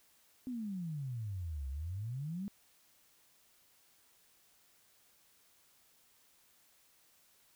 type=exponential two-way sweep; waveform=sine; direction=down then up; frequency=260.2 to 65 to 208.4 Hz; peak=-37 dBFS; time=0.47-2.48 s; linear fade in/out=0 ms; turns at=1.69 s; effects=white hiss -68 dBFS RMS until 7.55 s